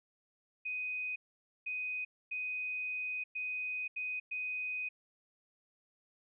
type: tone bursts at uneven times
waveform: sine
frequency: 2500 Hz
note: D#7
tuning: 8 cents sharp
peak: -35 dBFS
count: 6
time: 0.65-1.16 / 1.66-2.05 / 2.31-3.24 / 3.35-3.88 / 3.96-4.2 / 4.31-4.89 s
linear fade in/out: 10 ms
effects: none